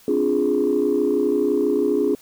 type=chord; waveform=sine; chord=D half-diminished seventh; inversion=third; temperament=equal; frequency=261.6 / 293.7 / 349.2 / 415.3 Hz; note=C4 / D4 / F4 / Ab4; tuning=0 / 0 / 0 / 0 cents; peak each=-24 / -22 / -23 / -19 dBFS; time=0.08-2.15 s; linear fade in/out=2 ms; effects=tanh soft clip ceiling -10 dBFS + white hiss -51 dBFS RMS until 2.21 s